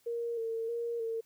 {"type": "tone with vibrato", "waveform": "sine", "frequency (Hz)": 461, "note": "A#4", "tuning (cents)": -19, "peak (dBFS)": -32, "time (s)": [0.06, 1.21], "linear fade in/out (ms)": 10, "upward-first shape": "square", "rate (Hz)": 1.6, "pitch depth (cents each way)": 29, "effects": ["white hiss -69 dBFS RMS until 1.25 s"]}